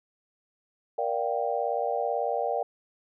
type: chord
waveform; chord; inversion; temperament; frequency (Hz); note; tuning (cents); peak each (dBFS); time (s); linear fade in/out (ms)
sine; G minor seventh; first; just; 470.4 / 588 / 705.6 / 784; Bb4 / D5 / F5 / G5; +16 / +2 / +18 / 0; -31; 0.98-2.63; 5
effects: none